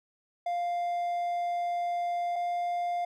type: tone pair in turn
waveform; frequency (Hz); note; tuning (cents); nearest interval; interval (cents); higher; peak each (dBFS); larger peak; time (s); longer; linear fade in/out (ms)
triangle; 699 / 701.5; F5 / F5; +1 / +8; unison; 7; second; -26; neither; 0.46-2.36 / 2.36-3.05; first; 5
effects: none